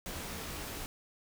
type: noise with comb filter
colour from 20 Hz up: pink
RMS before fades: -41 dBFS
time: 0.06-0.86 s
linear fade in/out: 0 ms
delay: 19 ms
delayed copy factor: -0.55
effects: none